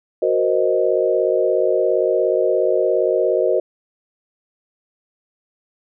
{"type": "chord", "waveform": "sine", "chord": "C half-diminished seventh", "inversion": "second", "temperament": "equal", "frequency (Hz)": [370, 466.2, 523.3, 622.3], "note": ["Gb4", "Bb4", "C5", "Eb5"], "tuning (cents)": [0, 0, 0, 0], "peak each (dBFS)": -20, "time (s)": [0.22, 3.6], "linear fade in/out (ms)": 5, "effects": []}